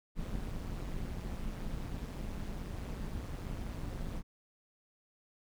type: noise with amplitude modulation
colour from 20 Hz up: brown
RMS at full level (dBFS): -36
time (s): 0.15-4.23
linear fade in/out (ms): 50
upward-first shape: sine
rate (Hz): 183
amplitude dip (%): 70
effects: none